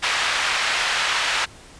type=band-pass noise; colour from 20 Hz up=white; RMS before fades=-22 dBFS; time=0.02-1.46 s; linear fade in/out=20 ms; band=970 to 2900 Hz; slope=12 dB/octave; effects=pink hiss -45 dBFS RMS until 1.79 s + resampled to 22050 Hz